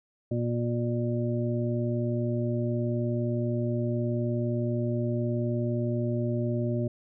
harmonic tone, 119.2 Hz, A#2, 39 cents sharp, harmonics 1 / 2 / 3 / 5, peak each -28 / -31 / -33 / -35 dBFS, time 0.31-6.88 s, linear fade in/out 5 ms, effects none

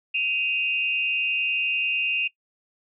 sine tone pair together, 2521 / 2772 Hz, D#7 / F7, +22 / -14 cents, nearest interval major second, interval 164 cents, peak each -24 / -24 dBFS, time 0.14-2.28 s, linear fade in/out 10 ms, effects noise-tail reverb RT60 0.1 s tail -22 dB re dry

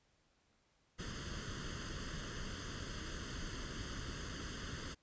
pink noise with comb filter, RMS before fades -44 dBFS, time 0.98-4.95 s, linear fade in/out 20 ms, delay 0.63 ms, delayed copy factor +0.8, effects pink hiss -75 dBFS RMS until 5.02 s + resampled to 16000 Hz

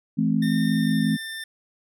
sine chord, A minor, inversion second, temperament equal with one note detuned, 164.81 / 216.1 / 261.6 Hz, E3 / A3 / C4, 0 / -31 / 0 cents, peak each -24 / -22 / -24 dBFS, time 0.17-1.17 s, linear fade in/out 20 ms
25% pulse tone with pitch glide, 1814 to 1791.1 Hz, A#6 to A6, -48 to +30 cents, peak -28 dBFS, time 0.42-1.44 s, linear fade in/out 5 ms, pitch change -22 cents, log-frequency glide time 0.71-1.13 s
effects none

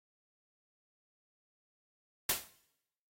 white noise with exponential decay, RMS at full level -26 dBFS, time 2.29-2.5 s, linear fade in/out 5 ms, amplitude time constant 44 ms, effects noise-tail reverb RT60 0.8 s tail -19 dB re dry + AAC 48 kbps

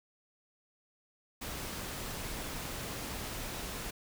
pink noise, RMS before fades -40 dBFS, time 1.41-3.91 s, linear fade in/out 10 ms, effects none

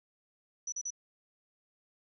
sine tone bursts, 5920 Hz, F#8, in tune, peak -34 dBFS, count 3, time 0.67-0.905 s, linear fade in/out 5 ms, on 53 ms, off 38 ms, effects none

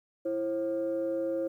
sine tone pair together, 332.5 / 535.1 Hz, E4 / C5, +15 / +39 cents, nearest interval minor sixth, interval 824 cents, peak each -31 / -29 dBFS, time 0.25-1.48 s, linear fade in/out 10 ms, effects tanh soft clip ceiling -23 dBFS + 11-bit

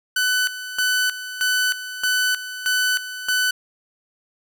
sawtooth tone with tremolo, 1500 Hz, F#6, 23 cents sharp, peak -14 dBFS, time 0.16-3.51 s, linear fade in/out 5 ms, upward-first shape square, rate 1.6 Hz, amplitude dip 75%, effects none

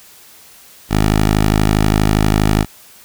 10% pulse tone, 52.4 Hz, G#1, 16 cents sharp, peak -3 dBFS, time 0.89-2.66 s, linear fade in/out 50 ms, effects white hiss -43 dBFS RMS until 3.04 s

